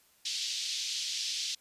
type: band-pass noise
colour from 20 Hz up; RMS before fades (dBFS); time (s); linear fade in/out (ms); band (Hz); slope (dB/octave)
white; -35; 0.25-1.55; 5; 3100 to 5600; 24
effects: white hiss -65 dBFS RMS until 1.6 s + resampled to 32000 Hz